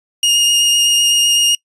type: tone with vibrato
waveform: sawtooth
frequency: 2848 Hz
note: F7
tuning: 33 cents sharp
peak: -7 dBFS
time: 0.23-1.55 s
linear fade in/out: 2 ms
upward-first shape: triangle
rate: 7.9 Hz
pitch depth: 14 cents each way
effects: noise-tail reverb RT60 0.1 s tail -25 dB re dry + resampled to 24000 Hz